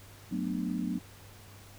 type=chord; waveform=sine; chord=B minor seventh; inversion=second; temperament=just; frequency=185.21 / 222.2 / 246.9 / 296.3 Hz; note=F#3 / A3 / B3 / D4; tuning=+2 / +17 / 0 / +15 cents; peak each=-34 / -37 / -35 / -37 dBFS; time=0.31-0.99 s; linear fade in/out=10 ms; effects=added 99 Hz sine -52 dBFS peak until 1.78 s + pink hiss -54 dBFS RMS until 1.78 s